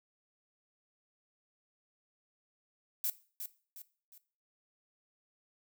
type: noise with echo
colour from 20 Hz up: violet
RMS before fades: -33 dBFS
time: 3.04-3.1 s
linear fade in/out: 2 ms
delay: 360 ms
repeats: 3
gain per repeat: -8 dB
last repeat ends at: 4.18 s
effects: noise-tail reverb RT60 0.4 s tail -17 dB re dry